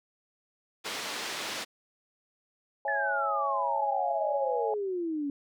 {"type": "band-pass noise", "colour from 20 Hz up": "white", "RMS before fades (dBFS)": -36, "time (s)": [0.84, 1.65], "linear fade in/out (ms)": 20, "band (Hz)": [240, 4400], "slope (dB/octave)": 12}
{"type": "chord", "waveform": "sine", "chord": "C# minor", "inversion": "none", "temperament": "equal", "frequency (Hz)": [554.4, 659.3, 830.6], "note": ["C#5", "E5", "G#5"], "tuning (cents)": [0, 0, 0], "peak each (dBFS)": [-34, -36, -31], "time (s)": [2.85, 4.74], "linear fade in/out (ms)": 2}
{"type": "exponential sweep", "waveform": "sine", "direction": "down", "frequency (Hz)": [1760, 277.2], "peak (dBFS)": -29, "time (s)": [2.88, 5.3], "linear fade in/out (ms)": 2}
{"effects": []}